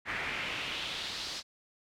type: noise with band-pass filter sweep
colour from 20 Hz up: brown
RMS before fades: -37 dBFS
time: 0.05-1.43 s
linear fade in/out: 50 ms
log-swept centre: 1900 to 4900 Hz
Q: 2.5
effects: none